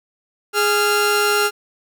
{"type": "tone pair together", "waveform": "sawtooth", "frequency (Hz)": [414.7, 1385.2], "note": ["G#4", "F6"], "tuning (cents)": [-3, -15], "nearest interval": "octave + major sixth", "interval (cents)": 2088, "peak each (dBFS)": -14, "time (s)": [0.53, 1.51], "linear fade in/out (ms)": 50, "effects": []}